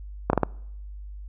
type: clicks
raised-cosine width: 1 ms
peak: -5 dBFS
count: 4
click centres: 0.3 / 0.332 / 0.377 / 0.433 s
effects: noise-tail reverb RT60 0.8 s tail -26 dB re dry + added 50 Hz sine -36 dBFS peak until 1.28 s